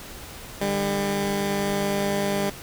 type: tone pair together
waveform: 15% pulse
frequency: 150 / 200.2 Hz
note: D3 / G3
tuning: +37 / +37 cents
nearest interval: perfect fourth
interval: 500 cents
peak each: -25 / -17 dBFS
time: 0.61-2.5 s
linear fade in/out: 5 ms
effects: pink hiss -40 dBFS RMS until 2.62 s